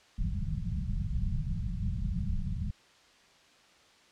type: low-pass noise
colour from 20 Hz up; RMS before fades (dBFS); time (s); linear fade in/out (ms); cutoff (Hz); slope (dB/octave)
pink; -32; 0.18-2.71; 5; 200; 96
effects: white hiss -60 dBFS RMS until 4.11 s + low-pass 5000 Hz 12 dB/octave